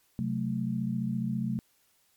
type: chord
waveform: sine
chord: F# diminished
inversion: second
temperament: equal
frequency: 130.81 / 185 / 220 Hz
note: C3 / F#3 / A3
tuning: 0 / 0 / 0 cents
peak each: -33 / -33 / -31 dBFS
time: 0.19-1.59 s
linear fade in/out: 0 ms
effects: white hiss -68 dBFS RMS until 2.16 s + MP3 96 kbps